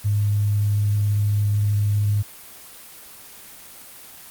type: tone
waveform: sine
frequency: 103.3 Hz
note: G#2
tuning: 9 cents flat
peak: -17 dBFS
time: 0.04-2.23 s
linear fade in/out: 20 ms
effects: white hiss -42 dBFS RMS until 4.3 s + Opus 24 kbps